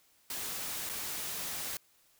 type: noise with dropouts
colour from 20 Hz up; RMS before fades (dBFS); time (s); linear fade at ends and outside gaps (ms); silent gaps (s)
white; -38; 0.3-1.77; 2; 0.892-0.896
effects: white hiss -67 dBFS RMS until 2.19 s